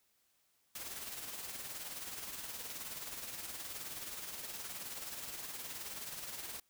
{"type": "noise with tremolo", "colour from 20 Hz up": "white", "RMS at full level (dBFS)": -43, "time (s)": [0.75, 6.6], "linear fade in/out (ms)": 5, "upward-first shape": "sine", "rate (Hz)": 19, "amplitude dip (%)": 45, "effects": ["white hiss -75 dBFS RMS until 6.69 s"]}